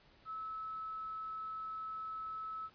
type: tone with quantisation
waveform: sine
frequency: 1300 Hz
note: E6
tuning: 24 cents flat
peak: -40 dBFS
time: 0.25-2.7 s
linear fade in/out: 50 ms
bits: 11
effects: pink hiss -65 dBFS RMS until 2.74 s + resampled to 11025 Hz